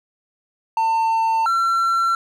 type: tone pair in turn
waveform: triangle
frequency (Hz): 899 / 1355.2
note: A5 / E6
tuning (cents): +37 / +48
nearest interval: perfect fifth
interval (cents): 711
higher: second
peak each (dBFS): -14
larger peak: neither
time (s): 0.77-1.46 / 1.46-2.15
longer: neither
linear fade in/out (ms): 2
effects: none